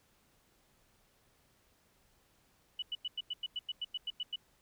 sine tone bursts, 2960 Hz, F#7, in tune, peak -34 dBFS, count 13, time 2.79-4.359 s, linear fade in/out 5 ms, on 33 ms, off 95 ms, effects pink hiss -70 dBFS RMS until 4.61 s

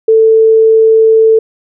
sine tone, 444.1 Hz, A4, 16 cents sharp, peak -3 dBFS, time 0.08-1.39 s, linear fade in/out 5 ms, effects none

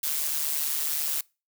blue noise with amplitude modulation, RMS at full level -25 dBFS, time 0.03-1.21 s, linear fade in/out 5 ms, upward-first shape sine, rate 149 Hz, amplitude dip 70%, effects noise-tail reverb RT60 0.3 s tail -25 dB re dry

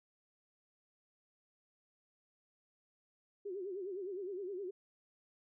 sine tone with vibrato, 381.7 Hz, G4, 46 cents flat, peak -39 dBFS, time 3.45-4.71 s, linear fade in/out 10 ms, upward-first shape sine, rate 9.7 Hz, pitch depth 130 cents each way, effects none

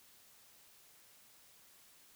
silence, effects white hiss -63 dBFS RMS until 2.15 s

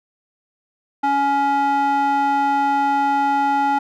square tone with band-pass filter, 280 Hz, C#4, 18 cents sharp, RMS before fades -18 dBFS, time 1.03-3.79 s, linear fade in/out 10 ms, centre 940 Hz, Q 3, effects none

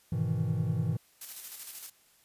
triangle chord, E major seventh, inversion first, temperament just, 103.01 / 123.61 / 154.51 / 164.81 Hz, G#2 / B2 / D#3 / E3, -14 / +2 / -12 / 0 cents, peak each -31 dBFS, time 0.12-0.97 s, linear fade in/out 5 ms
blue noise with tremolo, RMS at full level -40 dBFS, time 1.21-1.9 s, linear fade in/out 5 ms, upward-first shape square, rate 13 Hz, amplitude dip 40%
effects white hiss -64 dBFS RMS until 2.24 s + resampled to 32000 Hz

